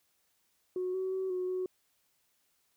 sine tone with pitch steps, 366.4 / 376.1 / 378.4 / 365.7 / 369.2 Hz, F#4 / F#4 / F#4 / F#4 / F#4, -17 / +28 / +39 / -20 / -4 cents, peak -30 dBFS, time 0.76-1.66 s, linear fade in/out 2 ms, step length 180 ms, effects tanh soft clip ceiling -27 dBFS + white hiss -74 dBFS RMS until 2.76 s

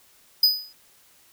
square tone with exponential decay, 4982 Hz, D#8, 1 cent sharp, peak -12 dBFS, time 0.43-0.73 s, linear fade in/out 5 ms, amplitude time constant 65 ms, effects white hiss -57 dBFS RMS until 1.32 s

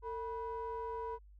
triangle ring-modulated tone, 261.6 Hz, C4, in tune, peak -33 dBFS, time 0.02-1.19 s, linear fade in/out 50 ms, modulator 714 Hz, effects added 50 Hz sine -55 dBFS peak until 1.39 s

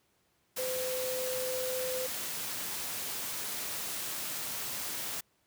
sine tone in noise, 511 Hz, C5, 41 cents flat, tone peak -33 dBFS, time 0.58-2.07 s, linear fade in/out 10 ms, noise white, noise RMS -37 dBFS, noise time 0.56-5.21 s, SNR +1 dB, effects pink hiss -72 dBFS RMS until 5.46 s + high-pass 80 Hz 12 dB/octave

